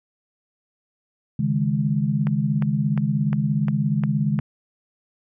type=chord; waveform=sine; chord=C# suspended second; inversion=none; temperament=equal; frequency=138.59 / 155.56 / 207.7 Hz; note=C#3 / D#3 / G#3; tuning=0 / 0 / 0 cents; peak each=-23 dBFS; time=1.39-4.4 s; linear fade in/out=5 ms
type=click train; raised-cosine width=0.5 ms; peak=-17 dBFS; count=7; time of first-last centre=2.27-4.39 s; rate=2.83 Hz
effects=none